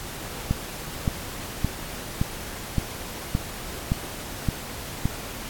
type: click train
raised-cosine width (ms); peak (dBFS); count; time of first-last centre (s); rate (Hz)
5; -9; 9; 0.51-5.055; 1.76
effects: pink hiss -36 dBFS RMS until 5.49 s + AAC 64 kbps